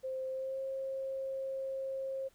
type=tone with pitch glide; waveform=sine; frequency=523.3 to 534.9 Hz; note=C5 to C5; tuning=0 to +38 cents; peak=-35 dBFS; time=0.03-2.29 s; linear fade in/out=20 ms; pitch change=+38 cents; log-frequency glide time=0.3-0.6 s; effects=pink hiss -68 dBFS RMS until 2.34 s